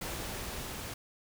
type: noise with level ramp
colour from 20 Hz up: pink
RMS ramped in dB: -38 to -41 dBFS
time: 0.01-0.94 s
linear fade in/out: 5 ms
effects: none